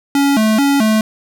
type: tone with vibrato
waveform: square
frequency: 246.9 Hz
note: B3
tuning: in tune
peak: -11 dBFS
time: 0.15-1.01 s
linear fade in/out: 2 ms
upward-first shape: square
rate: 2.3 Hz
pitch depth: 220 cents each way
effects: none